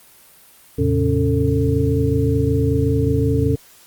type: tone cluster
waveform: sine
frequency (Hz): 80.9 / 109.2 / 134.5 / 277.3 / 444.6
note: E2 / A2 / C3 / C#4 / A4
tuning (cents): -32 / -13 / +48 / +1 / +18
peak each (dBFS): -21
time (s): 0.78-3.56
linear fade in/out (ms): 10
effects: white hiss -48 dBFS RMS until 3.86 s + Opus 32 kbps